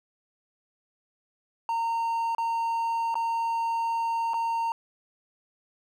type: tone with dropouts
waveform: triangle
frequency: 919 Hz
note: A#5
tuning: 25 cents flat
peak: -23 dBFS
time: 1.69-4.72 s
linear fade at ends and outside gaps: 1 ms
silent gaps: 2.349-2.382 / 3.143-3.154 / 4.335-4.341 s
effects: none